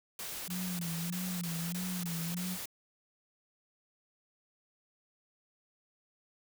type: noise bursts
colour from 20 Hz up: white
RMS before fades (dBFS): -41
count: 8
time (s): 0.19-2.657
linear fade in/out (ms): 2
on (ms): 290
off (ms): 21
type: tone with vibrato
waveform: sine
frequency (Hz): 174.61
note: F3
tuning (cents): 0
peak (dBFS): -35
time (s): 0.47-2.58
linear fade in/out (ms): 50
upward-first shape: sine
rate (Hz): 1.6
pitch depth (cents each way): 86
effects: none